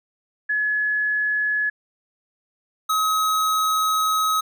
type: tone pair in turn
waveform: sine / square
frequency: 1700 / 1273.6 Hz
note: G#6 / D#6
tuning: +40 / +40 cents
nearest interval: perfect fourth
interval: 500 cents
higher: first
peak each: -19 dBFS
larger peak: neither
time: 0.49-1.7 / 2.89-4.41 s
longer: second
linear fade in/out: 10 ms
effects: none